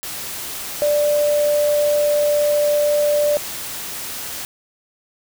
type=tone in noise; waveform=sine; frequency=589 Hz; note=D5; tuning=5 cents sharp; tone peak=-14 dBFS; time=0.82-3.37 s; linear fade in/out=0 ms; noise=white; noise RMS=-29 dBFS; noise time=0.03-4.45 s; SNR=+12 dB; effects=none